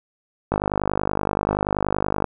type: click train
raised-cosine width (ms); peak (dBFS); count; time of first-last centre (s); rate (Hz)
1; -6; 88; 0.52-2.243; 50.5
effects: none